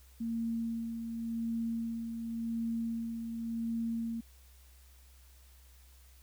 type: tone with tremolo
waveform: sine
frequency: 229.2 Hz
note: A#3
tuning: 29 cents flat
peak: -31 dBFS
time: 0.2-4.21 s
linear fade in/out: 10 ms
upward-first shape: sine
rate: 0.9 Hz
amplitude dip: 45%
effects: added 64 Hz sine -56 dBFS peak until 6.22 s + white hiss -64 dBFS RMS until 6.22 s